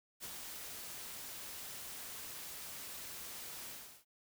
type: noise with ADSR envelope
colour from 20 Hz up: white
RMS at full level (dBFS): -44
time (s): 0.2-4.05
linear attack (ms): 40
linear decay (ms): 29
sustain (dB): -3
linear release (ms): 370
effects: none